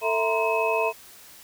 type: tone cluster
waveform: sine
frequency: 446.1 / 661 / 940 / 1032 / 2570 Hz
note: A4 / E5 / A#5 / C6 / E7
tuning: +24 / +5 / +14 / -24 / -45 cents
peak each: -26 / -26 / -28 / -30 / -28 dBFS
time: 0.01-0.93 s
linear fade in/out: 50 ms
effects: white hiss -48 dBFS RMS until 1.43 s